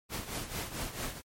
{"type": "noise with tremolo", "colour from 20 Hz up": "pink", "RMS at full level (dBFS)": -35, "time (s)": [0.09, 1.22], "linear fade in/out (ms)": 50, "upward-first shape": "triangle", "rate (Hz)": 4.5, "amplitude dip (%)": 75, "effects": ["MP3 64 kbps"]}